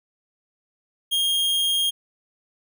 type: tone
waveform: 45% pulse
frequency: 3236 Hz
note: G#7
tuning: 46 cents flat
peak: -19 dBFS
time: 1.11-1.91 s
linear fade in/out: 20 ms
effects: none